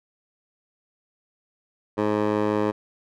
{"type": "tone with band-pass filter", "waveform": "15% pulse", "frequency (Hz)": 105.6, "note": "G#2", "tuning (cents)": 29, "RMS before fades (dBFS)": -23, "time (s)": [1.97, 2.72], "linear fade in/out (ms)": 20, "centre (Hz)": 600, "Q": 1.2, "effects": []}